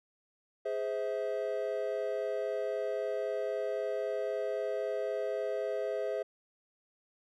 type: chord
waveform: triangle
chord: Ab augmented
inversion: none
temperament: just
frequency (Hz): 415.3 / 519.1 / 648.9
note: Ab4 / C5 / E5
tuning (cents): 0 / -14 / -27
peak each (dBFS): -34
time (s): 0.65-6.23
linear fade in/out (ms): 10
effects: none